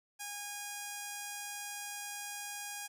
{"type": "tone with notch filter", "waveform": "5% pulse", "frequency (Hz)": 819, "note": "G#5", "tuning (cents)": -24, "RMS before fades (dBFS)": -43, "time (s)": [0.19, 2.88], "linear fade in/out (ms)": 20, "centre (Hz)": 3900, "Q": 2, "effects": []}